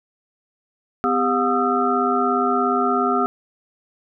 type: tone cluster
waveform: sine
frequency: 253.2 / 398.7 / 718 / 1237 / 1334 Hz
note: B3 / G4 / F5 / D#6 / E6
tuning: +43 / +29 / +48 / -10 / +20 cents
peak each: -23 dBFS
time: 1.04-3.26 s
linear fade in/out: 0 ms
effects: none